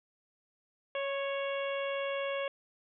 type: harmonic tone with a mistuned harmonic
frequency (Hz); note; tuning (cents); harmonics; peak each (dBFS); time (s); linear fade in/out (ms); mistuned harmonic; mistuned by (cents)
554.4; C#5; 0; 1 / 2 / 3 / 4 / 5 / 6; -33 / -41 / -44 / -43 / -43 / -47; 0.95-2.48; 2; 2; -16
effects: none